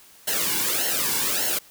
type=noise with flanger; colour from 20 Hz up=white; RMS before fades=-24 dBFS; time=0.27-1.59 s; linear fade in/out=10 ms; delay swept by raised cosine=0.83 to 1.61 ms; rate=1.7 Hz; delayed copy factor=-0.8; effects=white hiss -51 dBFS RMS until 1.7 s